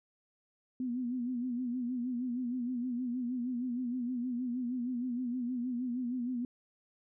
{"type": "tone with vibrato", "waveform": "sine", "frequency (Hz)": 246.9, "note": "B3", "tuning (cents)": 0, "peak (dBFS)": -32, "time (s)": [0.8, 6.45], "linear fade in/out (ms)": 2, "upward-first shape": "sine", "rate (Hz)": 6.4, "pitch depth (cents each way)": 75, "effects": []}